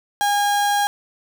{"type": "tone", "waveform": "35% pulse", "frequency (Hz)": 816, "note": "G#5", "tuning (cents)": -31, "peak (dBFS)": -15, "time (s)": [0.21, 0.87], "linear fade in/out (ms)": 0, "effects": []}